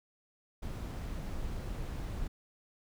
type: noise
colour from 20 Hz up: brown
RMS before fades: -38 dBFS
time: 0.62-2.28 s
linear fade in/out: 10 ms
effects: none